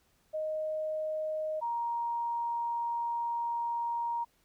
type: tone pair in turn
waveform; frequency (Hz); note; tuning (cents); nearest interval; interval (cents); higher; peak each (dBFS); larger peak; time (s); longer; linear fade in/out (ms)
sine; 622.3 / 939; D#5 / A#5; 0 / +12; perfect fifth; 712; second; -31 / -30; second; 0.33-1.61 / 1.61-4.25; second; 20
effects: pink hiss -70 dBFS RMS until 4.44 s